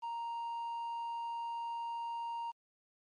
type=tone with quantisation; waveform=triangle; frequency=932.3 Hz; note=A#5; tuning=in tune; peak=-35 dBFS; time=0.02-2.52 s; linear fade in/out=20 ms; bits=10; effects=low-pass 5000 Hz 12 dB/octave + MP3 64 kbps